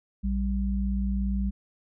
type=tone pair together; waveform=sine; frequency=58.34 / 196 Hz; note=A#1 / G3; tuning=+2 / 0 cents; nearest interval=octave + major sixth; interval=2098 cents; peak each=-26 / -28 dBFS; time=0.23-1.51 s; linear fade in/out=20 ms; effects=none